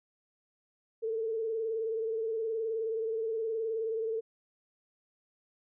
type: tone with vibrato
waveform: sine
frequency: 447 Hz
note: A4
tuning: 27 cents sharp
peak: -30 dBFS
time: 1.02-4.21 s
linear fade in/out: 20 ms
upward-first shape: sine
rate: 19 Hz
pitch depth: 44 cents each way
effects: none